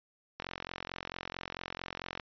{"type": "click train", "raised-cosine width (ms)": 0.3, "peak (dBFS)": -21, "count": 81, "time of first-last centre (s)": [0.4, 2.198], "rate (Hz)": 44.5, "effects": ["resampled to 11025 Hz"]}